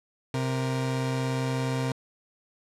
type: tone pair together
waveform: 30% pulse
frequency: 130.82 / 466.2 Hz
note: C3 / A#4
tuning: 0 / 0 cents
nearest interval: octave + minor seventh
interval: 2200 cents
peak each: -24 / -31 dBFS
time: 0.34-1.92 s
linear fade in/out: 2 ms
effects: low-pass 9000 Hz 12 dB/octave